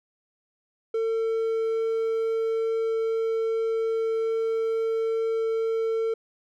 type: tone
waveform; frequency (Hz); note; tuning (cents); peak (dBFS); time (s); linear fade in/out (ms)
triangle; 449.8; A4; +38; -21; 0.94-6.14; 5
effects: none